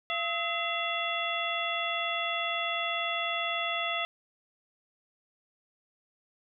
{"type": "harmonic tone with a mistuned harmonic", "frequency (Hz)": 682, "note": "F5", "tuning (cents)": -41, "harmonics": [1, 2, 3, 4, 5], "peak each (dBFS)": [-35, -35, -35, -35, -35], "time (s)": [0.1, 4.05], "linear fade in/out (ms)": 0, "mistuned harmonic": 2, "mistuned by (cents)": -100, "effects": []}